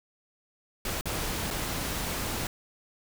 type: noise with dropouts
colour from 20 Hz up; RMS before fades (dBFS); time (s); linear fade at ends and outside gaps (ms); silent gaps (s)
pink; -32; 0.85-2.47; 2; 1.011-1.056 / 1.505-1.509
effects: none